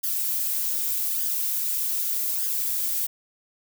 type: noise with flanger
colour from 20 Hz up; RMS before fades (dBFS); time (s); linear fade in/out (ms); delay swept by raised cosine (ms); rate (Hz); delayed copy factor
violet; -26; 0.03-3.07; 10; 0.6 to 6.2; 0.83; +0.6
effects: none